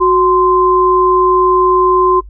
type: tone pair together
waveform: sine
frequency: 368.2 / 1039 Hz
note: F#4 / C6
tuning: -8 / -12 cents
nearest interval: octave + tritone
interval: 1796 cents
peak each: -10 dBFS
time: 0-2.21 s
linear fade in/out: 20 ms
effects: noise-tail reverb RT60 0.1 s tail -22 dB re dry + added 50 Hz sine -30 dBFS peak until 2.29 s